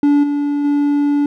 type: tone with level steps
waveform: triangle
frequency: 288.6 Hz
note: D4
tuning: 30 cents flat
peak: -7 / -13 / -10 dBFS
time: 0.03-1.26 s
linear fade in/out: 2 ms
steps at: 0.23 / 0.64 s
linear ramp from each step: 10 ms
effects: none